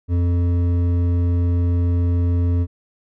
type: tone with hard clipping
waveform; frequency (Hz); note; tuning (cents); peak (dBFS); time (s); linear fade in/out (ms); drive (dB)
sine; 87.31; F2; 0; -17; 0.08-2.67; 50; 9
effects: none